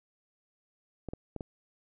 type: clicks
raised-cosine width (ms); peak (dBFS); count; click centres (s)
2; -24; 4; 1.087 / 1.135 / 1.363 / 1.408
effects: none